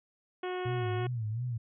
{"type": "harmonic tone", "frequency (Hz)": 364.9, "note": "F#4", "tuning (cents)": -24, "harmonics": [1, 2, 3, 4, 5, 6, 7, 8, 9], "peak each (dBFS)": [-34, -40, -44, -46, -48, -50, -51, -52, -53], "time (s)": [0.43, 1.07], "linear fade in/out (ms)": 5}
{"type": "tone with vibrato", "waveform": "sine", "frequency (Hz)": 115.5, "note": "A#2", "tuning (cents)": -16, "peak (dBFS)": -31, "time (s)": [0.65, 1.58], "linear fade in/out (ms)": 10, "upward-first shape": "sine", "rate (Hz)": 2.8, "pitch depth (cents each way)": 140}
{"effects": []}